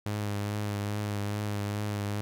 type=tone with vibrato; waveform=sawtooth; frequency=103.3 Hz; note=G#2; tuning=9 cents flat; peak=-26 dBFS; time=0.06-2.21 s; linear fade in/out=0 ms; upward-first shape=triangle; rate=2.4 Hz; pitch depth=30 cents each way; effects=none